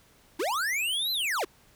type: linear two-way sweep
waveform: square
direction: up then down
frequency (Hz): 274.7 to 4131 to 274.7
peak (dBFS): -27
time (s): 0.39-1.45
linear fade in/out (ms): 10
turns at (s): 1.12
effects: pink hiss -60 dBFS RMS until 1.75 s